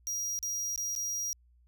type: tone with dropouts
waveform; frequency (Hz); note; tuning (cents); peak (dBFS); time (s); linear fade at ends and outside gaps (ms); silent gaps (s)
45% pulse; 5730; F8; +44; -32; 0.07-1.33; 0; 0.39-0.428 / 0.76-0.777 / 0.952-0.962
effects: added 60 Hz sine -60 dBFS peak until 1.67 s